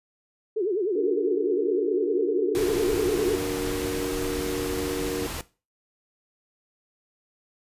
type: tone with vibrato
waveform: sine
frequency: 393.6 Hz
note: G4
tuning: 7 cents sharp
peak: -22 dBFS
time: 0.56-3.36 s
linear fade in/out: 10 ms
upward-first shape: sine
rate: 9.9 Hz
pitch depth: 220 cents each way
type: chord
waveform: sine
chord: D augmented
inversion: none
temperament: equal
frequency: 293.7 / 370 / 466.2 Hz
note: D4 / F#4 / A#4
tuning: 0 / 0 / 0 cents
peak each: -30 dBFS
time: 0.95-5.27 s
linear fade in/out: 10 ms
type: noise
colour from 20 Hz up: pink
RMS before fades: -33 dBFS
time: 2.55-5.41 s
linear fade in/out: 0 ms
effects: noise-tail reverb RT60 0.3 s tail -17 dB re dry + resampled to 32000 Hz